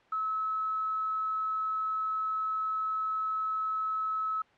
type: tone with quantisation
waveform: sine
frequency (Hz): 1294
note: E6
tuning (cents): -32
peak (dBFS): -28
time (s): 0.12-4.42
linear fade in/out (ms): 5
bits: 8
effects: white hiss -61 dBFS RMS until 4.57 s + low-pass 2000 Hz 12 dB/octave